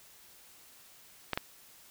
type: clicks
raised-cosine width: 0.3 ms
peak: -14 dBFS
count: 2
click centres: 1.333 / 1.375 s
effects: white hiss -57 dBFS RMS until 1.9 s